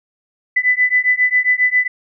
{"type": "beating tone pair", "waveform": "sine", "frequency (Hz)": [1994, 2001.4], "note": ["B6", "B6"], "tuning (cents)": [16, 23], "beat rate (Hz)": 7.4, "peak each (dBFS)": -15, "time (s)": [0.56, 1.88], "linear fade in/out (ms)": 10, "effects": []}